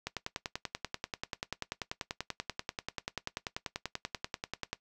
click train, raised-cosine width 0.2 ms, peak -17 dBFS, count 49, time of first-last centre 0.07-4.73 s, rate 10.3 Hz, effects noise-tail reverb RT60 0.1 s tail -17 dB re dry

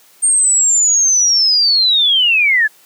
sine linear sweep, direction down, 8750 to 1665 Hz, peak -9 dBFS, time 0.22-2.68 s, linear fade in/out 20 ms, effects white hiss -48 dBFS RMS until 2.85 s + high-pass 200 Hz 12 dB/octave

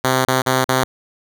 5% pulse tone with dropouts, 130 Hz, C3, 11 cents flat, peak -3 dBFS, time 0.04-0.84 s, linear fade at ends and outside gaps 5 ms, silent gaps 0.25-0.28 / 0.42-0.462 / 0.644-0.688 s, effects none

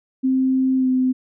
sine tone with pitch glide, 261.6 to 257 Hz, C4 to C4, 0 to -31 cents, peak -15 dBFS, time 0.23-1.13 s, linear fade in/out 20 ms, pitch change -31 cents, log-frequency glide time 0.77-0.88 s, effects none

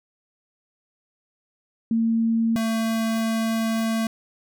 sine / square tone pair in turn, 227.3 / 224.6 Hz, A#3 / A3, -43 / +36 cents, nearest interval unison, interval 21 cents, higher first, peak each -18 / -22 dBFS, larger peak first, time 1.91-2.56 / 2.56-4.07 s, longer second, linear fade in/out 2 ms, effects none

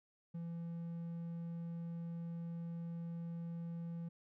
triangle tone, 168.5 Hz, E3, 38 cents sharp, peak -39 dBFS, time 0.34-4.09 s, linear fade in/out 10 ms, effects none

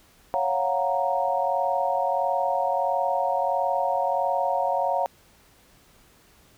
sine chord, Gb major seventh, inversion second, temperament equal, 554.4 / 698.5 / 740 / 932.3 Hz, Db5 / F5 / Gb5 / Bb5, 0 / 0 / 0 / 0 cents, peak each -27 dBFS, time 0.34-5.06 s, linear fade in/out 0 ms, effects pink hiss -57 dBFS RMS until 6.57 s

